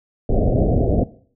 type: low-pass noise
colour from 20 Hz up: pink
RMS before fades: -17 dBFS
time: 0.29-1.04 s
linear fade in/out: 5 ms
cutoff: 710 Hz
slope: 96 dB/octave
effects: noise-tail reverb RT60 0.5 s tail -17 dB re dry